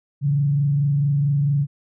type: tone with frequency modulation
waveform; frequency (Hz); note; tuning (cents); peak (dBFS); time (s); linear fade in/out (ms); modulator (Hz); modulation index
sine; 142.7; D3; -49; -16; 0.21-1.67; 50; 24.5; 0.37
effects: none